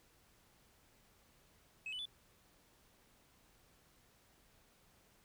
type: tone with pitch steps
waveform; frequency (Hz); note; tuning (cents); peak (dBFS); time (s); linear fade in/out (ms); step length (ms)
sine; 2571 / 2988 / 3472; E7 / F#7 / A7; -44 / +16 / -24; -39; 1.86-2.055; 2; 65
effects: tanh soft clip ceiling -39 dBFS + pink hiss -69 dBFS RMS until 5.24 s